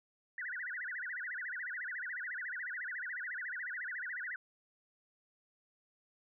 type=tone with vibrato; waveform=sine; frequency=1706 Hz; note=G#6; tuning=46 cents sharp; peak=-38 dBFS; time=0.38-4.36 s; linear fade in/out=2 ms; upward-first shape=sine; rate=14 Hz; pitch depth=290 cents each way; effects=none